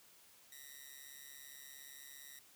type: ring-modulated tone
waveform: 5% pulse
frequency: 1910 Hz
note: A#6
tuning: 42 cents sharp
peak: -39 dBFS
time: 0.52-2.39 s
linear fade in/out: 2 ms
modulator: 68.7 Hz
effects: white hiss -64 dBFS RMS until 2.55 s + high-pass 60 Hz 12 dB/octave